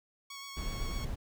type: tone with vibrato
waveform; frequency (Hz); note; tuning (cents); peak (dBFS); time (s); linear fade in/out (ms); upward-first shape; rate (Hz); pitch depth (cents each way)
10% pulse; 1108.7; C#6; 0; -35; 0.3-1.05; 5; sine; 8; 18
type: noise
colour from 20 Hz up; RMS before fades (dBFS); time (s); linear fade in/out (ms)
brown; -36; 0.56-1.16; 20
effects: none